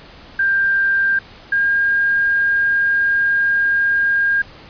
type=tone pair in turn; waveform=sine; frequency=1588 / 1613.9 Hz; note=G6 / G6; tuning=+22 / +50 cents; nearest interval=unison; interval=28 cents; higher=second; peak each=-13 dBFS; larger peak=neither; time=0.39-1.19 / 1.52-4.42 s; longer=second; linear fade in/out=5 ms; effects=pink hiss -41 dBFS RMS until 4.69 s + resampled to 11025 Hz